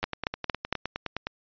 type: two click trains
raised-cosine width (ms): 0.3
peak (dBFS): -9 / -14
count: 4 / 13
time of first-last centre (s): 0.04-0.726 / 0.03-1.27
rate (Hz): 4.37 / 9.68
effects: resampled to 11025 Hz